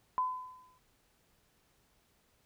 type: tone with exponential decay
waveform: sine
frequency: 1013 Hz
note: B5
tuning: 44 cents sharp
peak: -26 dBFS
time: 0.18-0.78 s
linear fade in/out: 0 ms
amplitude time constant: 130 ms
effects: pink hiss -71 dBFS RMS until 2.45 s